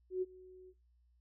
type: tone with ADSR envelope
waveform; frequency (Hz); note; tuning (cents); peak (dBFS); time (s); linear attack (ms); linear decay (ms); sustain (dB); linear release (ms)
sine; 370; F#4; 0; -30; 0.1-0.74; 120; 31; -22; 52
effects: noise-tail reverb RT60 0.2 s tail -21 dB re dry + added 60 Hz sine -67 dBFS peak until 1.2 s